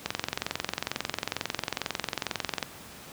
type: click train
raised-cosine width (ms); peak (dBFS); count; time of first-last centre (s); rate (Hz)
0.2; -10; 58; 0.06-2.628; 22.2
effects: pink hiss -46 dBFS RMS until 3.12 s + high-pass 80 Hz 12 dB/octave